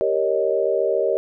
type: chord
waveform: sine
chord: Eb dominant seventh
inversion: first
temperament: equal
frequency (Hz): 392 / 466.2 / 554.4 / 622.3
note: G4 / Bb4 / Db5 / Eb5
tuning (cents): 0 / 0 / 0 / 0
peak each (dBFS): -23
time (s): 0.01-1.17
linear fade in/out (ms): 0
effects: none